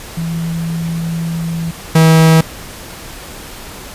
sine / 45% pulse tone pair in turn, 165.9 / 160.99 Hz, E3 / E3, +11 / -41 cents, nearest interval minor second, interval 52 cents, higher first, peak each -16 / -5 dBFS, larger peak second, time 0.17-1.71 / 1.95-2.41 s, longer first, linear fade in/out 5 ms, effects pink hiss -31 dBFS RMS until 3.94 s + resampled to 32000 Hz

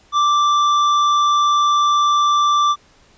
triangle tone with hard clipping, 1174 Hz, D6, 1 cent flat, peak -14 dBFS, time 0.12-2.76 s, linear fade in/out 50 ms, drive 12 dB, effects pink hiss -52 dBFS RMS until 3.17 s + resampled to 16000 Hz

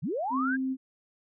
sine linear sweep, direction up, 110 to 1661.2 Hz, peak -28 dBFS, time 0.02-0.57 s, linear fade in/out 20 ms
sine tone, 262.5 Hz, C4, 6 cents sharp, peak -27 dBFS, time 0.3-0.77 s, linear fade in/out 50 ms
effects none

